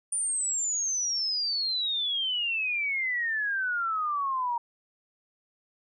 sine exponential sweep, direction down, 9397 to 932.3 Hz, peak -26 dBFS, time 0.12-4.58 s, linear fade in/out 5 ms, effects none

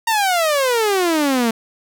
sawtooth exponential sweep, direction down, 932.3 to 221.5 Hz, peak -11 dBFS, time 0.07-1.51 s, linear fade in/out 5 ms, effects none

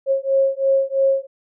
sine beating tone pair, 540 / 543 Hz, C#5 / C#5, -45 / -36 cents, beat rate 3 Hz, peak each -18 dBFS, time 0.06-1.27 s, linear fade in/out 50 ms, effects none

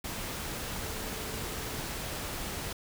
sine tone in noise, 440 Hz, A4, in tune, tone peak -47 dBFS, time 0.82-1.79 s, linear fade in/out 5 ms, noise pink, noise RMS -37 dBFS, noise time 0.04-2.73 s, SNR -13 dB, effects none

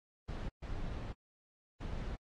brown noise bursts at uneven times, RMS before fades -40 dBFS, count 3, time 0.28-0.49 / 0.62-1.13 / 1.8-2.16 s, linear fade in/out 10 ms, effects low-pass 5000 Hz 12 dB/octave + AAC 32 kbps

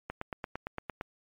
click train, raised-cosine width 0.5 ms, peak -20 dBFS, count 9, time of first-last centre 0.1-1.011 s, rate 8.78 Hz, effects MP3 64 kbps

